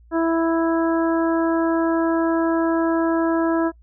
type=harmonic tone; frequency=329.6 Hz; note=E4; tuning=in tune; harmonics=1 / 2 / 3 / 4 / 5; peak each=-18 / -24 / -28 / -30 / -32 dBFS; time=0.11-3.72 s; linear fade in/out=50 ms; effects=noise-tail reverb RT60 0.1 s tail -24 dB re dry + added 58 Hz sine -47 dBFS peak until 3.82 s